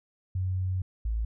sine tone pair in turn, 92.9 / 55.24 Hz, F#2 / A1, +7 / +8 cents, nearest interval major sixth, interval 899 cents, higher first, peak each -26 dBFS, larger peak neither, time 0.35-0.82 / 1.05-1.25 s, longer first, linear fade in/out 5 ms, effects none

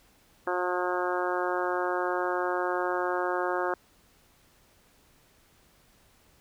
harmonic tone, 179.7 Hz, F3, 50 cents sharp, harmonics 2 / 3 / 4 / 5 / 6 / 7 / 8 / 9, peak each -31 / -33 / -34 / -35 / -36 / -36 / -37 / -38 dBFS, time 0.47-3.74 s, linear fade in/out 2 ms, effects pink hiss -62 dBFS RMS until 6.4 s

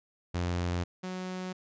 sawtooth tone pair in turn, 87.9 / 184.38 Hz, F2 / F#3, +12 / -6 cents, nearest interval octave + minor second, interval 1282 cents, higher second, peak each -25 / -31 dBFS, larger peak first, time 0.34-0.84 / 1.03-1.53 s, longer neither, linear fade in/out 10 ms, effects resampled to 16000 Hz

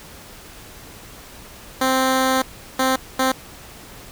10% pulse tone bursts at uneven times, 261.6 Hz, C4, in tune, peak -8 dBFS, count 3, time 1.81-2.42 / 2.79-2.96 / 3.19-3.32 s, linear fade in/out 5 ms, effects pink hiss -41 dBFS RMS until 4.11 s

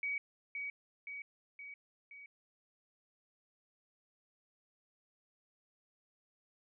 sine tone with echo, 2263 Hz, C#7, 35 cents sharp, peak -34 dBFS, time 0.03-0.18 s, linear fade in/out 2 ms, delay 520 ms, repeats 4, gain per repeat -4 dB, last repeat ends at 2.26 s, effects none

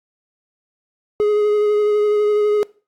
triangle tone with vibrato, 418.7 Hz, G#4, 14 cents sharp, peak -11 dBFS, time 1.2-2.63 s, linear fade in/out 0 ms, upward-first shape sine, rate 12 Hz, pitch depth 14 cents each way, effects noise-tail reverb RT60 0.4 s tail -23 dB re dry + AAC 64 kbps

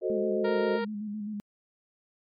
sine chord, F# diminished seventh, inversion none, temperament equal, 370 / 440 / 523.3 / 622.3 Hz, F#4 / A4 / C5 / Eb5, 0 / 0 / 0 / 0 cents, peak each -29 / -31 / -33 / -33 dBFS, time 0.01-0.8 s, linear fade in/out 50 ms
sine tone with vibrato, 209.8 Hz, G#3, 18 cents sharp, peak -32 dBFS, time 0.1-1.4 s, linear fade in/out 0 ms, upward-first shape square, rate 7.7 Hz, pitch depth 37 cents each way
harmonic tone, 466.2 Hz, A#4, in tune, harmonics 1 / 2 / 3 / 4 / 5 / 6 / 7 / 8 / 9 / 10, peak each -30 / -36 / -39 / -41 / -49 / -51 / -50 / -53 / -53 / -53 dBFS, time 0.44-0.85 s, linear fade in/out 10 ms
effects MP3 96 kbps

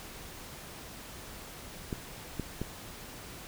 clicks, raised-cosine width 3 ms, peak -20 dBFS, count 3, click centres 1.928 / 2.397 / 2.616 s, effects pink hiss -46 dBFS RMS until 3.47 s

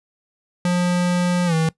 square tone with pitch glide, 177.6 to 160.99 Hz, F3 to E3, +29 to -41 cents, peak -17 dBFS, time 0.65-1.69 s, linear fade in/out 2 ms, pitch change -170 cents, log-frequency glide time 1.46-1.54 s, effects noise-tail reverb RT60 0.1 s tail -20 dB re dry + resampled to 24000 Hz

